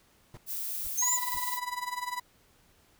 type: noise bursts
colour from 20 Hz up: brown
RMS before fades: -45 dBFS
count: 3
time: 0.34-1.376 s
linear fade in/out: 2 ms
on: 32 ms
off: 470 ms
type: noise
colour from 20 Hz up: violet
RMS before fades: -35 dBFS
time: 0.46-1.6 s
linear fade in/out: 50 ms
type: exponential two-way sweep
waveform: sine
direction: up then down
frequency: 6230 to 7200 to 6750 Hz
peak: -25 dBFS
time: 0.97-1.18 s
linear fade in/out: 20 ms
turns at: 1.13 s
type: tone with tremolo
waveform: 35% pulse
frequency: 987.8 Hz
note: B5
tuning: in tune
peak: -28 dBFS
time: 1.02-2.2 s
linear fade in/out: 5 ms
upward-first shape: sine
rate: 20 Hz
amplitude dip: 80%
effects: pink hiss -64 dBFS RMS until 2.99 s